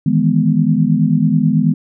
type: chord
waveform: sine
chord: E major seventh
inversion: third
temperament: equal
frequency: 155.56 / 164.81 / 207.7 / 246.9 Hz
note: D#3 / E3 / G#3 / B3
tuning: 0 / 0 / 0 / 0 cents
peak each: -16 dBFS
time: 0.06-1.74 s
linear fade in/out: 5 ms
effects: none